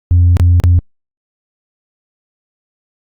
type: tone with dropouts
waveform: sine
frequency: 87.5 Hz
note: F2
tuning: 4 cents sharp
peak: -3 dBFS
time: 0.11-0.79 s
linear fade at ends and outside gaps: 0 ms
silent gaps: 0.369-0.398 / 0.6-0.638 s
effects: tanh soft clip ceiling -3 dBFS + Opus 48 kbps